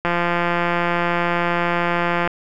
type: click train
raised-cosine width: 0.5 ms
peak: -5 dBFS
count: 386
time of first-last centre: 0.05-2.275 s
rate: 173 Hz
effects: none